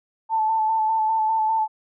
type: tone with vibrato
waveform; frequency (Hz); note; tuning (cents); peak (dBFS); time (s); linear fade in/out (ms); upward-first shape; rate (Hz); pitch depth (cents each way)
sine; 880; A5; 0; -18; 0.29-1.68; 50; square; 5; 22
effects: none